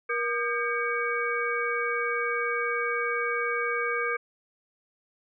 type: tone cluster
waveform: sine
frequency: 474.9 / 1215 / 1596 / 2255 Hz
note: A#4 / D#6 / G6 / C#7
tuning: +32 / -42 / +31 / +29 cents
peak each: -31 dBFS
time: 0.09-4.17 s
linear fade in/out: 10 ms
effects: none